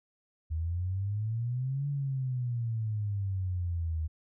sine exponential two-way sweep, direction up then down, 77.78 to 143.8 to 77.78 Hz, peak -29 dBFS, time 0.5-4.08 s, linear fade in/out 20 ms, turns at 1.88 s, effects none

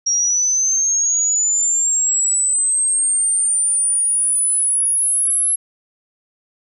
sine linear sweep, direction up, 5630 to 11070 Hz, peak -14 dBFS, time 0.06-5.56 s, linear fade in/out 10 ms, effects none

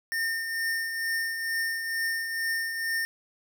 square tone with tremolo, 1817 Hz, A#6, 45 cents flat, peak -26 dBFS, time 0.12-3.05 s, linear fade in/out 0 ms, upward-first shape triangle, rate 2.2 Hz, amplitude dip 50%, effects 11-bit

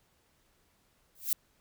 violet noise with exponential growth, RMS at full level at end -25 dBFS, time 1.15-1.33 s, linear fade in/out 2 ms, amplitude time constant 39 ms, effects pink hiss -70 dBFS RMS until 1.6 s

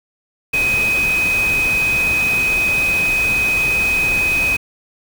sine tone in noise, 2516 Hz, D#7, 19 cents sharp, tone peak -14 dBFS, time 0.53-4.57 s, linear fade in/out 10 ms, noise pink, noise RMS -26 dBFS, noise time 0.53-4.57 s, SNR +9 dB, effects none

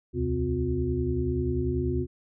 sine tone cluster, 67.7 / 78 / 130 / 256.8 / 359.2 Hz, C#2 / D#2 / C3 / C4 / F4, -40 / +5 / -11 / -32 / +49 cents, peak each -35 / -30 / -31 / -32 / -29 dBFS, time 0.13-2.07 s, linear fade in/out 50 ms, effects none

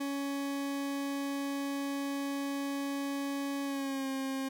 40% pulse tone with pitch glide, 279.1 to 268 Hz, C#4 to C4, +12 to +42 cents, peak -32 dBFS, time 0-4.49 s, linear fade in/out 10 ms, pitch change -70 cents, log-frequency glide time 3.64-4.08 s, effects none

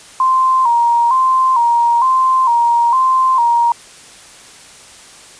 sine tone with vibrato, 990 Hz, B5, 4 cents sharp, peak -9 dBFS, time 0.2-3.72 s, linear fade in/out 2 ms, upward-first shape square, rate 1.1 Hz, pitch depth 88 cents each way, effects white hiss -39 dBFS RMS until 5.39 s + resampled to 22050 Hz

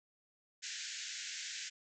white band-pass noise, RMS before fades -44 dBFS, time 0.62-1.7 s, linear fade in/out 20 ms, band 1500 to 7400 Hz, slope 96 dB/octave, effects none

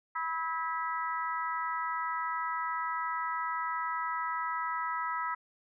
harmonic tone with a mistuned harmonic, 327.1 Hz, E4, 13 cents flat, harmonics 3 / 4 / 5 / 6, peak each -35 / -34 / -43 / -40 dBFS, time 0.15-5.35 s, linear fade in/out 10 ms, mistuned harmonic 4, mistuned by -21 cents, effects none

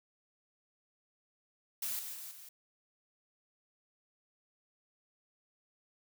blue noise with level steps, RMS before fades -37 / -43 / -46 / -52 dBFS, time 1.82-2.49 s, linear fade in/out 5 ms, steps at 1.99 / 2.14 / 2.31 s, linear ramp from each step 2 ms, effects none

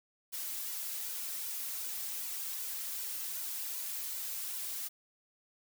blue noise with flanger, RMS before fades -39 dBFS, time 0.32-4.89 s, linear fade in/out 20 ms, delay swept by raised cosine 2 to 3.8 ms, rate 2.6 Hz, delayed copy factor +0.85, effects none

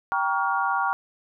sine chord, G half-diminished seventh, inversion none, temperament just, 784 / 940.8 / 1128.9 / 1411.2 Hz, G5 / Bb5 / Db6 / F6, 0 / +16 / +31 / +18 cents, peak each -27 dBFS, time 0.12-0.93 s, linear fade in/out 0 ms, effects none

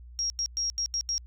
sine tone bursts at uneven times, 5600 Hz, F8, 4 cents sharp, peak -26 dBFS, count 6, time 0.19-0.3 / 0.39-0.46 / 0.57-0.7 / 0.78-0.86 / 0.94-1.01 / 1.09-1.18 s, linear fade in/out 0 ms, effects added 60 Hz sine -44 dBFS peak until 1.26 s

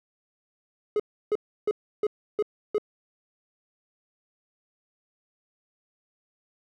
triangle tone bursts, 420.9 Hz, G#4, 23 cents sharp, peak -19 dBFS, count 6, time 0.96-2.782 s, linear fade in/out 2 ms, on 37 ms, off 320 ms, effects none

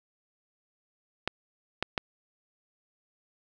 clicks, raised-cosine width 0.3 ms, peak -11 dBFS, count 3, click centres 1.276 / 1.826 / 1.978 s, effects none

